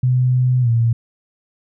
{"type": "tone with pitch glide", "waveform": "sine", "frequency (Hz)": [126.5, 116], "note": ["B2", "A#2"], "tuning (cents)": [42, -8], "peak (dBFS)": -12, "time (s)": [0.03, 0.93], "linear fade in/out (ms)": 5, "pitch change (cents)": -150, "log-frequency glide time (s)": [0.61, 0.69], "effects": []}